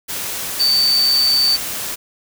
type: tone in noise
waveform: sine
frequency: 4568 Hz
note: D8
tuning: 49 cents flat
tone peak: -12 dBFS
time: 0.59-1.57 s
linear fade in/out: 20 ms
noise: white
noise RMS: -25 dBFS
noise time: 0.08-1.96 s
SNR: +10 dB
effects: none